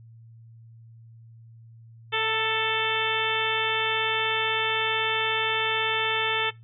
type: harmonic tone with a mistuned harmonic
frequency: 441.1 Hz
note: A4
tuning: 4 cents sharp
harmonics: 1 / 2 / 3 / 4 / 5 / 6 / 7 / 8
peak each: -31 / -31 / -31 / -31 / -31 / -31 / -31 / -31 dBFS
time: 2.12-6.51 s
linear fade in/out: 20 ms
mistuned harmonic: 2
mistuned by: +19 cents
effects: noise-tail reverb RT60 0.2 s tail -20 dB re dry + added 114 Hz sine -46 dBFS peak until 6.63 s